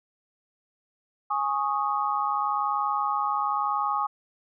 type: chord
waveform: sine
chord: Ab suspended fourth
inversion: none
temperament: equal with one note detuned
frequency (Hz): 830.6 / 1103.6 / 1244.5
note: Ab5 / Db6 / Eb6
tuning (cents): 0 / -8 / 0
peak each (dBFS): -28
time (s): 1.3-4.07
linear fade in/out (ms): 10
effects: none